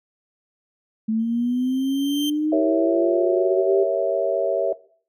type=linear sweep; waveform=sine; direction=up; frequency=217.6 to 396.6 Hz; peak=-19 dBFS; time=1.08-3.84 s; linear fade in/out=10 ms
type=tone with exponential growth; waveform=40% pulse; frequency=3136 Hz; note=G7; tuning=in tune; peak=-24 dBFS; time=1.19-2.3 s; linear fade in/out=5 ms; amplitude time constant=240 ms
type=chord; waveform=sine; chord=G diminished seventh; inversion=none; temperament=equal; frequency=392 / 466.2 / 554.4 / 659.3 Hz; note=G4 / Bb4 / Db5 / Fb5; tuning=0 / 0 / 0 / 0 cents; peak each=-27 / -27 / -23 / -21 dBFS; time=2.52-4.73 s; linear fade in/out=5 ms
effects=noise-tail reverb RT60 0.5 s tail -19 dB re dry